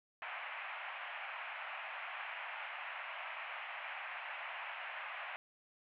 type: band-pass noise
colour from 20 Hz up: white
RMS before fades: -45 dBFS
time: 0.22-5.36 s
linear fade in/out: 0 ms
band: 640 to 2700 Hz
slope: 48 dB/octave
effects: none